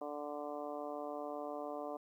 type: harmonic tone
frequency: 147.1 Hz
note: D3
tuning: 3 cents sharp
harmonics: 2 / 3 / 4 / 5 / 6 / 7 / 8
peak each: -47 / -47 / -44 / -46 / -56 / -50 / -54 dBFS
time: 0.01-1.97 s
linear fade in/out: 5 ms
effects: 12-bit